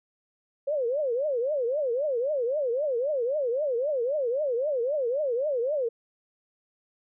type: tone with vibrato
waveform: sine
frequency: 533 Hz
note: C5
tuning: 32 cents sharp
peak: -24 dBFS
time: 0.67-5.89 s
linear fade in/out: 10 ms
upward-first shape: triangle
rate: 3.8 Hz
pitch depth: 290 cents each way
effects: none